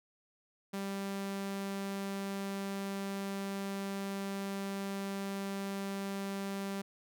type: tone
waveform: sawtooth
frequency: 196.8 Hz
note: G3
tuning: 7 cents sharp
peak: -32 dBFS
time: 0.73-6.82 s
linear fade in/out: 10 ms
effects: none